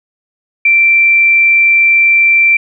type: tone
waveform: sine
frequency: 2349 Hz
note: D7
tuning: in tune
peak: -5 dBFS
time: 0.65-2.57 s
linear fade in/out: 5 ms
effects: none